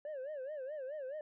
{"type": "tone with vibrato", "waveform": "sine", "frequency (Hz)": 563, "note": "C#5", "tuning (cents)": 27, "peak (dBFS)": -37, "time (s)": [0.05, 1.21], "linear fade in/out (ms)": 2, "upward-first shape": "sine", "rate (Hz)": 4.7, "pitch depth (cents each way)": 170, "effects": ["tanh soft clip ceiling -39 dBFS"]}